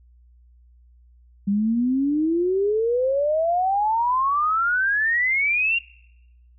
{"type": "exponential sweep", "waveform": "sine", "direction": "up", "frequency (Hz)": [196, 2800], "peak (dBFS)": -18, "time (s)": [1.47, 5.79], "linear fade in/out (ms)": 10, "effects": ["noise-tail reverb RT60 0.9 s tail -23 dB re dry", "added 60 Hz sine -50 dBFS peak until 6.58 s"]}